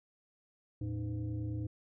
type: tone with frequency modulation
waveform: sine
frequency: 112.8 Hz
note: A2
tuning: 44 cents sharp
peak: -34 dBFS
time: 0.81-1.67 s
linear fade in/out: 5 ms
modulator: 196 Hz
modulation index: 0.92
effects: none